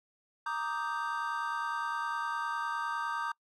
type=chord; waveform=triangle; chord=Eb major seventh; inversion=second; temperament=equal; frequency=932.3 / 1174.7 / 1244.5 / 1568 Hz; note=Bb5 / D6 / Eb6 / G6; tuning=0 / 0 / 0 / 0 cents; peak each=-35 / -36 / -37 / -36 dBFS; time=0.46-3.32 s; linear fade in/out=5 ms; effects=noise-tail reverb RT60 0.1 s tail -25 dB re dry